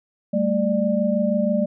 sine tone cluster, 197.3 / 223.5 / 594 Hz, G3 / A3 / D5, +11 / +27 / +20 cents, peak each -22 dBFS, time 0.33-1.66 s, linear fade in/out 10 ms, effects none

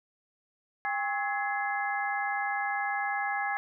sine tone cluster, 806 / 1092 / 1293 / 1685 / 2075 Hz, G5 / C#6 / E6 / G#6 / C7, +48 / -26 / -34 / +25 / -15 cents, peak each -31 / -40 / -40 / -33 / -37 dBFS, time 0.85-3.57 s, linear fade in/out 0 ms, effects none

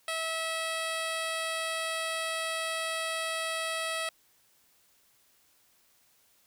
10% pulse tone with low-pass filter, 649 Hz, E5, 27 cents flat, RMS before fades -33 dBFS, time 0.08-4.09 s, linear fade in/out 2 ms, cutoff 11000 Hz, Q 1.2, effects white hiss -66 dBFS RMS until 6.46 s

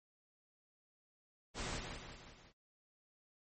pink noise with echo, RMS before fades -41 dBFS, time 1.54-1.81 s, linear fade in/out 50 ms, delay 180 ms, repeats 4, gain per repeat -5 dB, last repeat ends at 2.53 s, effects MP3 32 kbps

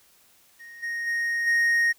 triangle tone with level steps, 1864.7 Hz, A#6, in tune, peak -40 / -26 / -22 / -17 dBFS, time 0.59-1.93 s, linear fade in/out 20 ms, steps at 0.82 / 1.06 / 1.46 s, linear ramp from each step 20 ms, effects white hiss -59 dBFS RMS until 1.98 s

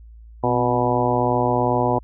harmonic tone with a mistuned harmonic, 122.5 Hz, B2, 14 cents flat, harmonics 1 / 2 / 3 / 4 / 5 / 6 / 7 / 8, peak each -25 / -25 / -25 / -25 / -25 / -25 / -25 / -25 dBFS, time 0.43-1.99 s, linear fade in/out 10 ms, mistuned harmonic 2, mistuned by +55 cents, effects added 56 Hz sine -40 dBFS peak until 2.03 s

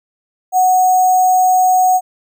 sine tone with sample-and-hold, 740 Hz, F#5, in tune, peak -8 dBFS, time 0.52-2.01 s, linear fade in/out 50 ms, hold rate 7350 Hz, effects none

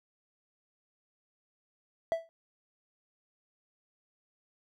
triangle tone with exponential decay, 659.3 Hz, E5, in tune, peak -21 dBFS, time 2.12-2.29 s, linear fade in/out 0 ms, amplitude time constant 35 ms, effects none

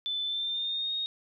sine tone with pitch glide, 3516 to 3725 Hz, A7 to A#7, -2 to -2 cents, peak -29 dBFS, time 0.06-1.06 s, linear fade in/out 0 ms, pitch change +100 cents, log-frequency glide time 0.25-0.93 s, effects none

